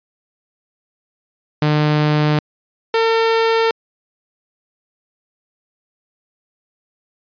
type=tone pair in turn; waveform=sawtooth; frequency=150.7 / 452.6 Hz; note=D3 / A4; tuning=+45 / +49 cents; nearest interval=octave + perfect fifth; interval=1904 cents; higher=second; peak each=-9 dBFS; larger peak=neither; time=1.62-2.39 / 2.94-3.71 s; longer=neither; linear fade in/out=2 ms; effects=resampled to 11025 Hz